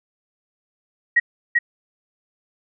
sine tone with echo, 1900 Hz, A#6, 33 cents sharp, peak -11 dBFS, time 1.16-1.2 s, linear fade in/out 10 ms, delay 390 ms, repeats 1, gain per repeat -2 dB, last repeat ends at 1.59 s, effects none

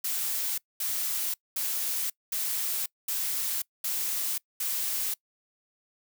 blue noise bursts, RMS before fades -30 dBFS, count 7, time 0.04-5.14 s, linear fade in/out 5 ms, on 540 ms, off 220 ms, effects noise-tail reverb RT60 0.1 s tail -24 dB re dry

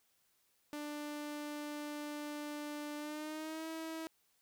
sawtooth tone with pitch glide, 295.8 to 322.6 Hz, D4 to E4, +13 to -37 cents, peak -37 dBFS, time 0.73-4.07 s, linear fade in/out 0 ms, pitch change +150 cents, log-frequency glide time 2.97-3.68 s, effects white hiss -75 dBFS RMS until 4.41 s

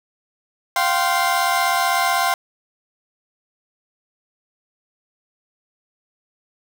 30% pulse chord, F suspended second, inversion none, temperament equal with one note detuned, 698.5 / 774.5 / 1046.5 Hz, F5 / G5 / C6, 0 / -21 / 0 cents, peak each -19 / -19 / -18 dBFS, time 0.76-2.34 s, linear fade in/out 2 ms, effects none

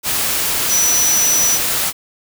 sine tone in noise, 5920 Hz, F#8, in tune, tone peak -13 dBFS, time 0.68-1.59 s, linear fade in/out 50 ms, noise white, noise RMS -18 dBFS, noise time 0.03-1.93 s, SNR +2 dB, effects none

